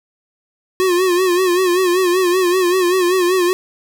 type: tone with vibrato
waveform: square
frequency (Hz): 362.8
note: F#4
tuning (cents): -34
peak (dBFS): -13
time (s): 0.8-3.53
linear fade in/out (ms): 0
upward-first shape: sine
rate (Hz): 5.2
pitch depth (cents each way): 76
effects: none